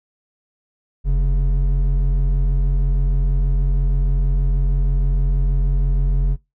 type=tone pair together; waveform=triangle; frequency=44.16 / 138.8 Hz; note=F1 / C#3; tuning=+20 / +3 cents; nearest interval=octave + minor sixth; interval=1983 cents; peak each=-11 / -20 dBFS; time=1.04-6.37 s; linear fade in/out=50 ms; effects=noise-tail reverb RT60 0.2 s tail -23 dB re dry + tanh soft clip ceiling -10 dBFS